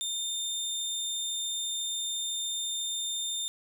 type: tone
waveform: 25% pulse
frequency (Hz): 3617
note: A7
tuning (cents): +47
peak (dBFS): -27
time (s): 0.01-3.48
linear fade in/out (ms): 0
effects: none